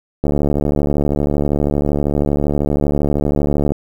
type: click train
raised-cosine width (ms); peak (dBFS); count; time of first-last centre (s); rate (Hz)
2; -4; 254; 0.24-3.72; 72.7
effects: 7-bit